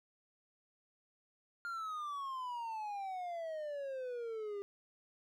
triangle exponential sweep, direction down, 1411 to 397 Hz, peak -37 dBFS, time 1.65-4.62 s, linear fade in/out 0 ms, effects none

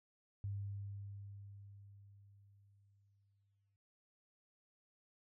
sine tone with exponential decay, 100 Hz, G2, 35 cents sharp, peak -38 dBFS, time 0.44-3.76 s, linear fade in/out 0 ms, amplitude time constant 720 ms, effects none

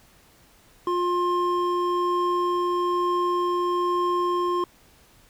triangle tone pair together, 353.7 / 1060 Hz, F4 / C6, +22 / +22 cents, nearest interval octave + perfect fifth, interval 1900 cents, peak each -22 dBFS, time 0.87-4.64 s, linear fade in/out 2 ms, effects pink hiss -56 dBFS RMS until 5.29 s

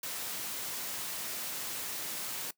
white high-pass noise, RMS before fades -38 dBFS, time 0.03-2.51 s, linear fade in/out 5 ms, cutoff 130 Hz, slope 12 dB/octave, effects noise-tail reverb RT60 0.1 s tail -20 dB re dry

